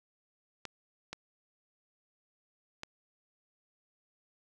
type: clicks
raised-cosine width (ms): 0.2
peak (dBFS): -22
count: 3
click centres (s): 0.653 / 1.13 / 2.834
effects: none